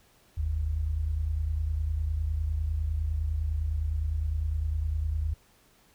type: tone pair together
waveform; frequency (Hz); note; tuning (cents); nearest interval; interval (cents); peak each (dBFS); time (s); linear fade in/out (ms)
sine; 47.93 / 77.78; G1 / D#2; -38 / 0; minor sixth; 838; -32 / -27; 0.37-5.34; 10
effects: pink hiss -62 dBFS RMS until 5.94 s